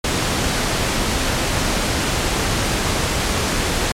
pink noise, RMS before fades -19 dBFS, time 0.04-3.92 s, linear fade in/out 5 ms, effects low-pass 9000 Hz 12 dB/octave + MP3 96 kbps

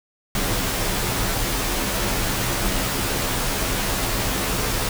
pink noise with comb filter, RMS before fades -23 dBFS, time 0.35-4.89 s, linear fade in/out 2 ms, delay 13 ms, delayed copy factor -0.7, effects none

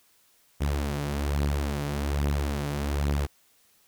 sawtooth beating tone pair, 71.5 / 72.7 Hz, D2 / D2, -46 / -17 cents, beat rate 1.2 Hz, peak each -23 / -27 dBFS, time 0.6-3.27 s, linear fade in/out 20 ms, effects white hiss -63 dBFS RMS until 3.87 s

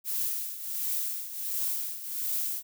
violet noise with tremolo, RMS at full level -29 dBFS, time 0.04-2.63 s, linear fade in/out 50 ms, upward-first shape triangle, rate 1.4 Hz, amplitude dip 75%, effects none

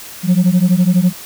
sine beating tone pair, 174.61 / 186.61 Hz, F3 / F#3, 0 / +15 cents, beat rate 12 Hz, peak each -10 dBFS, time 0.23-1.13 s, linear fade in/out 50 ms, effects tanh soft clip ceiling -6 dBFS + white hiss -33 dBFS RMS until 1.25 s

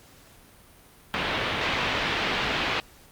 white low-pass noise, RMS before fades -27 dBFS, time 1.14-2.8 s, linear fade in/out 0 ms, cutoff 3300 Hz, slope 24 dB/octave, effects pink hiss -53 dBFS RMS until 3.11 s + Opus 48 kbps

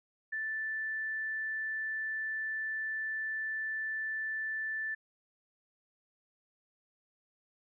sine tone, 1760 Hz, A6, in tune, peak -33 dBFS, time 0.32-4.95 s, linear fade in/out 10 ms, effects none

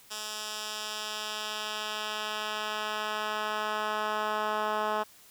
10% pulse tone with band-pass filter sweep, 213.4 Hz, G#3, 47 cents sharp, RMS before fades -33 dBFS, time 0.1-5.04 s, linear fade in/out 20 ms, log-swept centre 6100 to 1000 Hz, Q 0.88, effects white hiss -56 dBFS RMS until 5.3 s

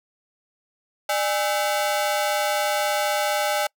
sawtooth ring-modulated tone, 711 Hz, F5, 31 cents sharp, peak -14 dBFS, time 1.09-3.67 s, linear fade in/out 5 ms, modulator 112 Hz, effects noise-tail reverb RT60 0.1 s tail -26 dB re dry

